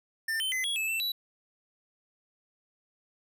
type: tone with pitch steps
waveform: square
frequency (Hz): 1794 / 3079 / 2038 / 3334 / 2609 / 2671 / 3936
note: A6 / G7 / C7 / G#7 / E7 / E7 / B7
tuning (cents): +33 / -32 / -46 / +6 / -18 / +22 / -7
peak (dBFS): -29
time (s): 0.28-1.12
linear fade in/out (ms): 5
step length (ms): 120
effects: none